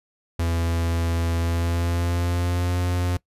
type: tone with pitch glide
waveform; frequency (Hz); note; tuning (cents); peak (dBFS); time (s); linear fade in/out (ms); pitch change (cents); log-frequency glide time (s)
45% pulse; 84 to 88.79; E2 to F2; +33 to +29; -21; 0.39-3.17; 5; +96; 1.4-2.77
effects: noise-tail reverb RT60 0.1 s tail -21 dB re dry + resampled to 32000 Hz